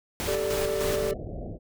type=noise with tremolo; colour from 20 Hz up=pink; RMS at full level=-31 dBFS; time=0.2-1.11 s; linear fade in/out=0 ms; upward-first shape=square; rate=3.3 Hz; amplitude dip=45%
type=chord; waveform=triangle; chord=G suspended second; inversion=none; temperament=just; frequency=392 / 441 / 588 Hz; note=G4 / A4 / D5; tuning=0 / +4 / +2 cents; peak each=-28 dBFS; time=0.27-1.14 s; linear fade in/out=10 ms
type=low-pass noise; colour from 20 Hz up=pink; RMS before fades=-36 dBFS; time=0.79-1.59 s; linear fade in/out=50 ms; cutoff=710 Hz; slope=96 dB/octave
effects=none